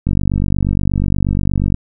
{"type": "click train", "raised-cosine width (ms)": 5, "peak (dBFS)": -4, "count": 82, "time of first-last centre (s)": [0.07, 1.744], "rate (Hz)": 48.4, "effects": []}